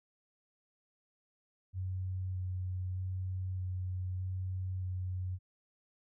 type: tone with vibrato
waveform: sine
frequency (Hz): 92.5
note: F#2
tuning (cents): 0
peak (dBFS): -34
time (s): 1.73-5.39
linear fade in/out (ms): 50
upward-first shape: square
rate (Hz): 0.81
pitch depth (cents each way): 10
effects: none